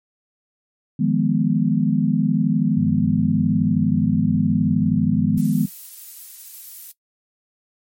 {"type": "chord", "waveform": "sine", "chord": "F half-diminished seventh", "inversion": "third", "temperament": "equal", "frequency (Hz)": [155.56, 174.61, 207.7, 246.9], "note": ["Eb3", "F3", "Ab3", "Cb4"], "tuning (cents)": [0, 0, 0, 0], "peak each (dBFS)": [-21, -22, -20, -21], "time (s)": [0.99, 5.66], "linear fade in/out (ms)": 10}
{"type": "tone with vibrato", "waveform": "sine", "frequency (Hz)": 98.7, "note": "G2", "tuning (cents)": 12, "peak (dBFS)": -27, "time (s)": [2.77, 5.38], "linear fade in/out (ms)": 5, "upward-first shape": "sine", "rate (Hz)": 5.6, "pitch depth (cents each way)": 110}
{"type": "noise", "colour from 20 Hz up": "violet", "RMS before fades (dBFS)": -36, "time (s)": [5.37, 6.92], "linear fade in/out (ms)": 10}
{"effects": ["noise-tail reverb RT60 0.1 s tail -18 dB re dry", "MP3 64 kbps"]}